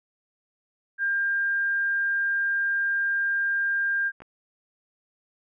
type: tone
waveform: sine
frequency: 1600 Hz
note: G6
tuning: 35 cents sharp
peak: -22 dBFS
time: 0.98-4.12 s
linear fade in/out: 50 ms
type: clicks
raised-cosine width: 0.5 ms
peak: -30 dBFS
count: 2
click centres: 4.204 / 4.22 s
effects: none